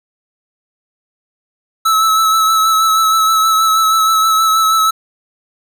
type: tone with vibrato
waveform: square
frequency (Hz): 1304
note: E6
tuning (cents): -19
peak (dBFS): -10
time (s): 1.85-4.91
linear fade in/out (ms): 10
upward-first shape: sine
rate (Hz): 6.3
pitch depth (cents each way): 22
effects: none